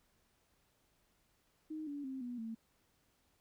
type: tone with pitch steps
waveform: sine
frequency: 311.1 / 286.9 / 264.6 / 244.1 / 225.1 Hz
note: D#4 / D4 / C4 / B3 / A3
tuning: 0 / -40 / +20 / -20 / +40 cents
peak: -40 dBFS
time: 1.7-2.55 s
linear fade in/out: 10 ms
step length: 170 ms
effects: pink hiss -75 dBFS RMS until 3.4 s